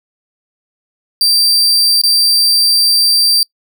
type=tone with dropouts; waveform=40% pulse; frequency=4693 Hz; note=D8; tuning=2 cents flat; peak=-7 dBFS; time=1.21-3.43 s; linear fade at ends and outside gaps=1 ms; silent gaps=2.015-2.036 s; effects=noise-tail reverb RT60 0.1 s tail -26 dB re dry